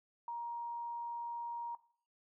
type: tone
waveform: sine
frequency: 942 Hz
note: A#5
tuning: 18 cents sharp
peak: -38 dBFS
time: 0.28-1.75 s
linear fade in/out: 2 ms
effects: noise-tail reverb RT60 0.5 s tail -18 dB re dry